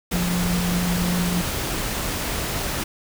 sine tone in noise, 176.7 Hz, F3, 21 cents sharp, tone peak -21 dBFS, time 0.12-1.42 s, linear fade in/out 10 ms, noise pink, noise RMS -26 dBFS, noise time 0.11-2.84 s, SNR +2 dB, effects none

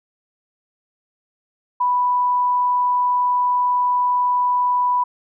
sine tone, 987.8 Hz, B5, in tune, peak -15 dBFS, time 1.8-5.04 s, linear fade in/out 10 ms, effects none

